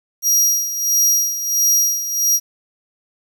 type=tone with tremolo; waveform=sawtooth; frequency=5720 Hz; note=F8; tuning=41 cents sharp; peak=-9 dBFS; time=0.22-2.4 s; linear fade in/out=50 ms; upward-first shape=sine; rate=1.5 Hz; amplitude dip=70%; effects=8-bit